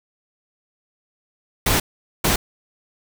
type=noise bursts at uneven times; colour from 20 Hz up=pink; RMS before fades=-18 dBFS; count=2; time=1.66-1.8 / 2.24-2.36 s; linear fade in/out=5 ms; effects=none